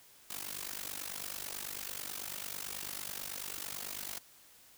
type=noise with amplitude modulation; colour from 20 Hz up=white; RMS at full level=-38 dBFS; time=0.3-4.19 s; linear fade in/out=5 ms; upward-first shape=sine; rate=49.1 Hz; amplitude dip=90%; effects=white hiss -60 dBFS RMS until 4.77 s